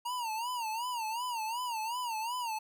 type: tone with vibrato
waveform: square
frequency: 932.3 Hz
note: A#5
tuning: in tune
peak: -34 dBFS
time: 0.05-2.59 s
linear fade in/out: 10 ms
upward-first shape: sine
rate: 2.7 Hz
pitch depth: 130 cents each way
effects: none